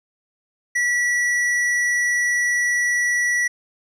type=tone with hard clipping; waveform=triangle; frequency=1945 Hz; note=B6; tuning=27 cents flat; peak=-19 dBFS; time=0.75-3.48 s; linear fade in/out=10 ms; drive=12 dB; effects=none